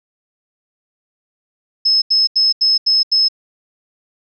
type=tone bursts; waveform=sine; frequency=5190 Hz; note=E8; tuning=28 cents flat; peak=-10 dBFS; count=6; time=1.85-3.285 s; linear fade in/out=10 ms; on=170 ms; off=83 ms; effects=none